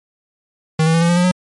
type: tone with pitch steps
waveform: square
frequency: 158.4 / 162.1 / 165.89 / 169.77 / 173.74 / 177.8 / 181.95 Hz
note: D#3 / E3 / E3 / F3 / F3 / F3 / F#3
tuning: +31 / -29 / +11 / -49 / -9 / +31 / -29 cents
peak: -12 dBFS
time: 0.79-1.315 s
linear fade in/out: 5 ms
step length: 75 ms
effects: MP3 48 kbps